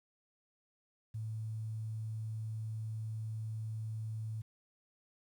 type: tone with quantisation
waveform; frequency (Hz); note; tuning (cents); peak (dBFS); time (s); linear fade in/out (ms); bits
sine; 110; A2; 0; -37; 1.14-4.42; 10; 11
effects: none